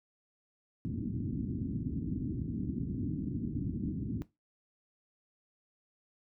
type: low-pass noise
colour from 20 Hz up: white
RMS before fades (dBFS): -35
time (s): 0.85-4.22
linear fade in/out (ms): 0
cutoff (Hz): 300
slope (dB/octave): 48
effects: noise-tail reverb RT60 0.2 s tail -17 dB re dry + high-pass 60 Hz 12 dB/octave